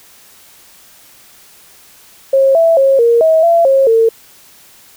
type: tone with pitch steps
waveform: sine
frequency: 540 / 661 / 542 / 468 / 641 / 676 / 540 / 452.7 Hz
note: C#5 / E5 / C#5 / A#4 / E5 / E5 / C#5 / A4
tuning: -45 / +5 / -39 / +7 / -49 / +43 / -45 / +49 cents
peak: -6 dBFS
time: 2.33-4.09 s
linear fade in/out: 5 ms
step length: 220 ms
effects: white hiss -43 dBFS RMS until 4.96 s